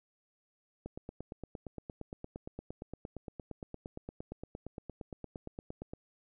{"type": "click train", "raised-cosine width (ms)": 2, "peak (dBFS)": -28, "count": 45, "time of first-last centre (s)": [0.86, 5.935], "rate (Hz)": 8.67, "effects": []}